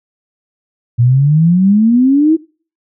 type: exponential sweep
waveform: sine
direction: up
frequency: 116.54 to 329.6 Hz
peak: -6 dBFS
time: 0.98-2.37 s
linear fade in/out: 20 ms
effects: noise-tail reverb RT60 0.4 s tail -22 dB re dry